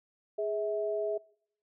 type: tone pair together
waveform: sine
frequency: 415.3 / 648 Hz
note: G#4 / E5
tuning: 0 / -30 cents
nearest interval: minor sixth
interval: 770 cents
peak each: -32 / -32 dBFS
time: 0.38-1.18 s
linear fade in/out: 10 ms
effects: noise-tail reverb RT60 0.7 s tail -25 dB re dry